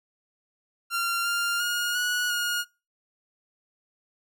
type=tone with pitch steps; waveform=sawtooth; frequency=1381 / 1397 / 1431 / 1463 / 1433 Hz; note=F6 / F6 / F6 / F#6 / F6; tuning=-20 / 0 / +42 / -20 / +44 cents; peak=-21 dBFS; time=0.9-2.65 s; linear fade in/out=50 ms; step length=350 ms; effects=noise-tail reverb RT60 0.3 s tail -25 dB re dry